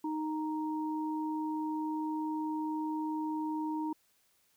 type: tone pair together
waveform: sine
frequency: 310.4 / 932.3 Hz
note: D#4 / A#5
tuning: -4 / 0 cents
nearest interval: octave + perfect fifth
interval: 1904 cents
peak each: -33 / -38 dBFS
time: 0.04-3.93 s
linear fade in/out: 5 ms
effects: white hiss -71 dBFS RMS until 4.56 s